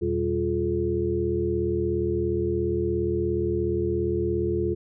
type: tone cluster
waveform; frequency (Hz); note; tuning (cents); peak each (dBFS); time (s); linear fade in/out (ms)
sine; 82 / 121.3 / 194.5 / 351 / 428.1; E2 / B2 / G3 / F4 / A4; -9 / -31 / -13 / +9 / -47; -30 / -33 / -33 / -25 / -29; 0.01-4.75; 20
effects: none